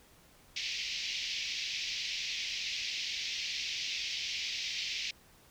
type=band-pass noise; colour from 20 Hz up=pink; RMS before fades=-37 dBFS; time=0.56-5.11 s; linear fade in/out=5 ms; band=2200 to 5800 Hz; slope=48 dB/octave; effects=pink hiss -61 dBFS RMS until 5.5 s